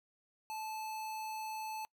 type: tone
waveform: square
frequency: 871 Hz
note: A5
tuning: 18 cents flat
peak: -40 dBFS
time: 0.5-1.85 s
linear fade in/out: 0 ms
effects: noise-tail reverb RT60 0.1 s tail -25 dB re dry